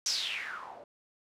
blue noise with low-pass filter sweep, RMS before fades -36 dBFS, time 0.06-0.84 s, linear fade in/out 2 ms, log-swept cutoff 6000 to 560 Hz, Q 6.3, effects none

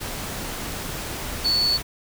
sine tone in noise, 4444 Hz, C#8, 4 cents sharp, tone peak -18 dBFS, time 1.44-1.78 s, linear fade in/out 20 ms, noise pink, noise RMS -31 dBFS, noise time 0-1.83 s, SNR +10 dB, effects none

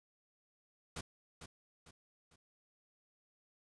pink noise with echo, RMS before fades -43 dBFS, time 0.96-1.01 s, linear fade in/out 5 ms, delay 450 ms, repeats 3, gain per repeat -8 dB, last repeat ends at 2.36 s, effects resampled to 22050 Hz

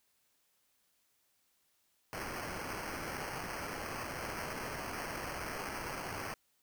white noise with sample-and-hold, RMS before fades -41 dBFS, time 2.13-6.34 s, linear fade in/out 0 ms, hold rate 3675 Hz, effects white hiss -75 dBFS RMS until 6.62 s

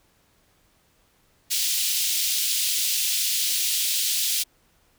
pink high-pass noise, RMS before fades -24 dBFS, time 1.5-4.44 s, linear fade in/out 20 ms, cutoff 3100 Hz, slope 24 dB/octave, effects pink hiss -63 dBFS RMS until 4.98 s

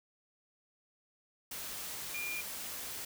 sine tone in noise, 2405 Hz, D7, 41 cents sharp, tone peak -37 dBFS, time 2.14-2.41 s, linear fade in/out 5 ms, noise white, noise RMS -42 dBFS, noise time 1.51-3.05 s, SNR +2 dB, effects none

